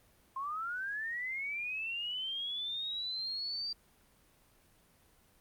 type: linear sweep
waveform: sine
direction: up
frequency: 1046.5 to 4699 Hz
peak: -35 dBFS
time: 0.36-3.73 s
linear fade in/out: 5 ms
effects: pink hiss -66 dBFS RMS until 5.4 s + Opus 32 kbps